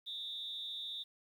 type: tone with amplitude modulation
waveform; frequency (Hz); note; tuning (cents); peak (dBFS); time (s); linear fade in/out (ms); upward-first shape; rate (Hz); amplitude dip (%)
sine; 3639; A#7; -42; -35; 0.06-1.04; 20; sine; 234; 100
effects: tanh soft clip ceiling -31 dBFS + 11-bit